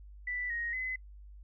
sine tone with pitch steps, 1978 / 1875 / 2030 Hz, B6 / A#6 / B6, +2 / +10 / +47 cents, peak -33 dBFS, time 0.27-0.96 s, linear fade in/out 5 ms, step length 230 ms, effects noise-tail reverb RT60 0.1 s tail -26 dB re dry + added 50 Hz sine -48 dBFS peak until 1.43 s

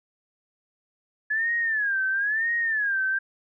sine tone with vibrato, 1700 Hz, G#6, 40 cents sharp, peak -22 dBFS, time 1.3-3.19 s, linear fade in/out 10 ms, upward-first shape sine, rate 1 Hz, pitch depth 170 cents each way, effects none

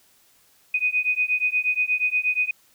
sine beating tone pair, 2489 / 2497.4 Hz, D#7 / D#7, 0 / +6 cents, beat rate 8.4 Hz, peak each -23 dBFS, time 0.74-2.51 s, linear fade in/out 5 ms, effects white hiss -59 dBFS RMS until 2.74 s

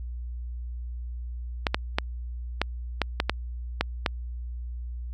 clicks, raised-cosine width 0.3 ms, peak -6 dBFS, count 9, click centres 1.668 / 1.745 / 1.985 / 2.616 / 3.017 / 3.201 / 3.296 / 3.81 / 4.062 s, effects added 60 Hz sine -32 dBFS peak until 5.13 s

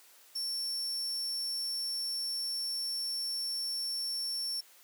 40% pulse tone, 5440 Hz, F8, 46 cents flat, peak -32 dBFS, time 0.35-4.61 s, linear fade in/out 10 ms, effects white hiss -59 dBFS RMS until 4.83 s + high-pass 400 Hz 12 dB/octave

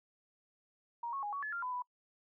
sine tone with pitch steps, 942 / 1099 / 826 / 1123 / 1717 / 1392 / 1003 / 989 Hz, A#5 / C#6 / G#5 / C#6 / A6 / F6 / B5 / B5, +18 / -15 / -10 / +22 / -43 / -6 / +26 / +2 cents, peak -36 dBFS, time 1.03-1.822 s, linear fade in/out 5 ms, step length 99 ms, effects noise-tail reverb RT60 0.1 s tail -25 dB re dry

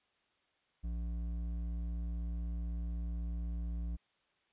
sine tone with hard clipping, 58 Hz, A#1, 8 cents flat, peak -37 dBFS, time 0.83-3.97 s, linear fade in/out 20 ms, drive 8 dB, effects white hiss -75 dBFS RMS until 4.52 s + resampled to 8000 Hz

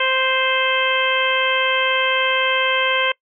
harmonic tone, 523 Hz, C5, 1 cent flat, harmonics 1 / 2 / 3 / 4 / 5 / 6, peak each -23 / -23 / -23 / -23 / -23 / -23 dBFS, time 0-3.12 s, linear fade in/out 5 ms, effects noise-tail reverb RT60 0.1 s tail -23 dB re dry

